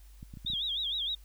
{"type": "clicks", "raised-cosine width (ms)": 5, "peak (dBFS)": -32, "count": 6, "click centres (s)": [0.229, 0.339, 0.372, 0.449, 0.501, 0.535]}
{"type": "tone with vibrato", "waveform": "sine", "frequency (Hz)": 3520, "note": "A7", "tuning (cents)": 0, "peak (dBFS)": -30, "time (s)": [0.46, 1.15], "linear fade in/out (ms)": 5, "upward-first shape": "sine", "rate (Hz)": 6.5, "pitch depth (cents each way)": 170}
{"effects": ["added 50 Hz sine -50 dBFS peak until 1.24 s", "white hiss -64 dBFS RMS until 1.24 s"]}